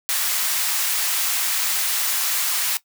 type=high-pass noise; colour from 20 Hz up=white; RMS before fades=-22 dBFS; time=0.09-2.77 s; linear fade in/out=0 ms; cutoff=1000 Hz; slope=12 dB/octave; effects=noise-tail reverb RT60 0.1 s tail -17 dB re dry